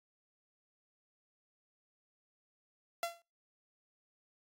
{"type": "tone with exponential decay", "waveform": "sawtooth", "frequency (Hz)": 681, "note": "F5", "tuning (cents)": -44, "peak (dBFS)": -27, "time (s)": [3.03, 3.22], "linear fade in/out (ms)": 1, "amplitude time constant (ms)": 41, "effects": ["noise-tail reverb RT60 0.3 s tail -25 dB re dry", "AAC 48 kbps"]}